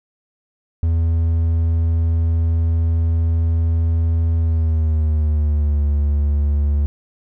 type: tone with pitch glide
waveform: triangle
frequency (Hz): 82.41 to 72.58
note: E2 to D2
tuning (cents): 0 to -20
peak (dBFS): -12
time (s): 0.83-6.86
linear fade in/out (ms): 0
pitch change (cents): -220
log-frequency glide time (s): 4.38-5.84
effects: none